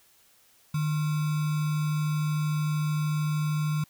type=tone with sample-and-hold; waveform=sine; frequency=152.2 Hz; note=D#3; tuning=38 cents flat; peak=-24 dBFS; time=0.74-3.84 s; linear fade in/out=5 ms; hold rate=1225 Hz; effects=white hiss -61 dBFS RMS until 3.89 s